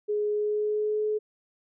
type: tone with pitch glide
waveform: sine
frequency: 418.4 to 426.5 Hz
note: G#4 to G#4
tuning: +13 to +46 cents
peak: -24 dBFS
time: 0.08-1.19 s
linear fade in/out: 20 ms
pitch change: +33 cents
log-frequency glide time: 0.31-1.04 s
effects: none